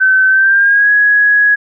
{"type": "tone with pitch glide", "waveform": "sine", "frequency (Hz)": [1531, 1669.6], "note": ["G6", "G#6"], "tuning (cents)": [-41, 9], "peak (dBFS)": -6, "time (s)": [0, 1.56], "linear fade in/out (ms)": 20, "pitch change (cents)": 150, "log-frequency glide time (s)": [0.28, 0.91], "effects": []}